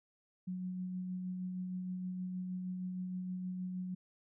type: tone with tremolo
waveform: sine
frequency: 183.2 Hz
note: F#3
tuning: 17 cents flat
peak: -36 dBFS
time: 0.47-3.95 s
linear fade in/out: 10 ms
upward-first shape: sine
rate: 6.4 Hz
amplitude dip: 25%
effects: none